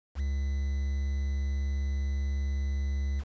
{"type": "tone with quantisation", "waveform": "triangle", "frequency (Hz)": 69.3, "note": "C#2", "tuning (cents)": 0, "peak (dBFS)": -25, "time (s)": [0.15, 3.24], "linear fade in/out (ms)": 50, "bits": 8, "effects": ["resampled to 16000 Hz"]}